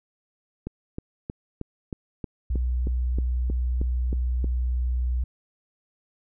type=click train; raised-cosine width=3 ms; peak=-18 dBFS; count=13; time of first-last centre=0.67-4.444 s; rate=3.18 Hz
type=tone; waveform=sine; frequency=61.74 Hz; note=B1; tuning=in tune; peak=-22 dBFS; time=2.5-5.24 s; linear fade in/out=5 ms
effects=none